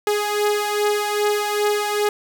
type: beating tone pair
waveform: sawtooth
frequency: 415.3 / 417.8 Hz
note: G#4 / G#4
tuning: 0 / +10 cents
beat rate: 2.5 Hz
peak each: -16 / -20 dBFS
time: 0.07-2.09 s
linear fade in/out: 2 ms
effects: none